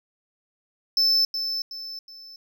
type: tone with echo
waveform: triangle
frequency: 5274 Hz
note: E8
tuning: in tune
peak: -16 dBFS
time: 0.97-1.25 s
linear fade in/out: 2 ms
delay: 370 ms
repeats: 3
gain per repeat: -8 dB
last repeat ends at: 2.36 s
effects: none